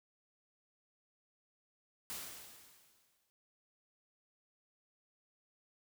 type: noise with exponential decay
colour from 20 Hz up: white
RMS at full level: -42 dBFS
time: 2.1-3.3 s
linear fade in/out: 0 ms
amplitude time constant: 260 ms
effects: none